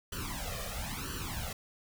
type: noise with flanger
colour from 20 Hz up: pink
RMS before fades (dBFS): -38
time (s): 0.12-1.53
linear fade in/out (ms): 5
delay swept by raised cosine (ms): 0.67 to 1.67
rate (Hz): 1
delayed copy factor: +1
effects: none